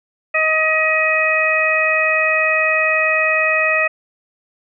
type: harmonic tone with a mistuned harmonic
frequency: 629 Hz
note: D#5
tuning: 19 cents sharp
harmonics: 1 / 2 / 3 / 4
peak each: -20 / -22 / -18 / -17 dBFS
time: 0.34-3.88 s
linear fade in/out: 10 ms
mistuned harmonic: 3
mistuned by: +16 cents
effects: none